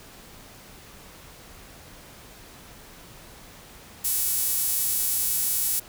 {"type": "tone with high-pass filter", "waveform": "sawtooth", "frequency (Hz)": 374.2, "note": "F#4", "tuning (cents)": 20, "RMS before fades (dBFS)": -25, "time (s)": [4.04, 5.8], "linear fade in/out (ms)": 10, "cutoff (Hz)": 11000, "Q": 0.84, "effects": ["pink hiss -47 dBFS RMS until 5.88 s"]}